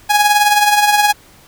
sawtooth tone with tremolo, 830.6 Hz, G#5, in tune, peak -3 dBFS, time 0.09-1.13 s, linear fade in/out 20 ms, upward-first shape triangle, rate 19 Hz, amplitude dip 60%, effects pink hiss -45 dBFS RMS until 1.47 s

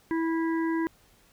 harmonic tone, 327.5 Hz, E4, 11 cents flat, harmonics 1 / 3 / 5 / 6, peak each -25 / -35 / -39 / -41 dBFS, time 0.11-0.87 s, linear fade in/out 0 ms, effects pink hiss -61 dBFS RMS until 1.32 s

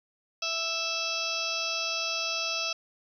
harmonic tone with a mistuned harmonic, 659.3 Hz, E5, in tune, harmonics 1 / 2 / 4 / 5 / 6 / 7 / 8 / 9, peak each -39 / -38 / -33 / -39 / -39 / -39 / -34 / -39 dBFS, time 0.42-2.73 s, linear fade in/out 5 ms, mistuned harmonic 7, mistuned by +18 cents, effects 10-bit

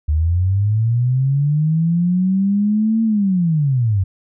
sine linear two-way sweep, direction up then down, 73.4 to 226.6 to 90.8 Hz, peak -13 dBFS, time 0.08-4.04 s, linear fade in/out 10 ms, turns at 3.03 s, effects none

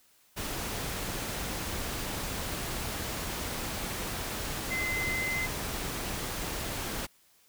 sine tone in noise, 2057 Hz, C7, 30 cents flat, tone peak -30 dBFS, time 4.7-5.47 s, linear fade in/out 20 ms, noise pink, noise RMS -35 dBFS, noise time 0.36-7.07 s, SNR +2 dB, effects white hiss -64 dBFS RMS until 7.48 s

